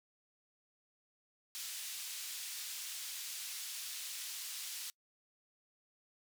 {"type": "band-pass noise", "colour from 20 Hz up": "pink", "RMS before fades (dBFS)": -44, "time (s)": [1.55, 4.9], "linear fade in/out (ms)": 0, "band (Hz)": [3500, 16000], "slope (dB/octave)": 12, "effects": ["noise-tail reverb RT60 0.1 s tail -25 dB re dry"]}